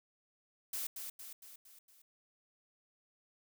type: noise with echo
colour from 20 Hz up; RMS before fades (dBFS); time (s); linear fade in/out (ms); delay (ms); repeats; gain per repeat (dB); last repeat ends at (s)
blue; -39; 0.73-0.87; 5; 230; 5; -5; 2.02
effects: none